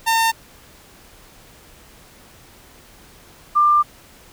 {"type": "tone pair in turn", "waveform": ["sawtooth", "sine"], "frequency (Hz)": [906, 1191.3], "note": ["A#5", "D6"], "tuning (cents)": [-50, 24], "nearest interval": "perfect fourth", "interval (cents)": 474, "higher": "second", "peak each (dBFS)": -11, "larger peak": "neither", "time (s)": [[0.06, 0.32], [3.55, 3.83]], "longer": "second", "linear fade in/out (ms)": 20, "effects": ["pink hiss -47 dBFS RMS until 4.32 s"]}